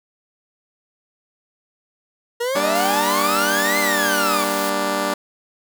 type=exponential two-way sweep; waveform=40% pulse; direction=up then down; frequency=466.2 to 2100 to 1133 Hz; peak=-19 dBFS; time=2.4-4.44 s; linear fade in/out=10 ms; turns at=3.79 s
type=chord; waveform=10% pulse; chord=G minor; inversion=none; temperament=just; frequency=196 / 235.2 / 294 Hz; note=G3 / Bb3 / D4; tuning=0 / +16 / +2 cents; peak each=-17 / -20 / -15 dBFS; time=2.55-5.14 s; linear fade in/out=5 ms
type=high-pass noise; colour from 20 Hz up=white; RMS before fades=-30 dBFS; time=2.75-4.7 s; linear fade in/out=5 ms; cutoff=600 Hz; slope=48 dB/octave
effects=none